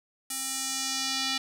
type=tone with band-pass filter sweep; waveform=square; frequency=266 Hz; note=C4; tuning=29 cents sharp; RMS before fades=-31 dBFS; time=0.3-1.38 s; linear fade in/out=5 ms; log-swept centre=9700 to 4000 Hz; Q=1.6; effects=9-bit